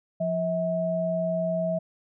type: tone pair together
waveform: sine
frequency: 174.61 / 645.3 Hz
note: F3 / E5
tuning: 0 / -37 cents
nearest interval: octave + major seventh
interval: 2263 cents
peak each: -29 / -25 dBFS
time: 0.2-1.79 s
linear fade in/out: 10 ms
effects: none